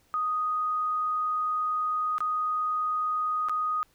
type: tone with dropouts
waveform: sine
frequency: 1244.5 Hz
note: D#6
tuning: in tune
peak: -25 dBFS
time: 0.14-3.83 s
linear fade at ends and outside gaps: 0 ms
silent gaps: 2.182-2.205 / 3.486-3.495 s
effects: pink hiss -65 dBFS RMS until 3.94 s